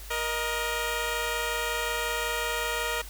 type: tone pair together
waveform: 10% pulse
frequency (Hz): 472.1 / 621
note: A#4 / D#5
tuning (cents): +22 / -3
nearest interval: perfect fourth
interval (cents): 475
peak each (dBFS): -21 / -24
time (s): 0.1-3.02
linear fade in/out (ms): 10
effects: added 50 Hz sine -41 dBFS peak until 3.09 s + white hiss -46 dBFS RMS until 3.09 s